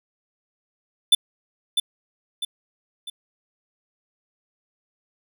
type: tone with echo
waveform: square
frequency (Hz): 3520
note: A7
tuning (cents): 0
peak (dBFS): -11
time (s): 1.12-1.15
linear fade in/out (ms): 5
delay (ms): 650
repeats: 3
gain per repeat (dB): -7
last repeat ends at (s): 3.1
effects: none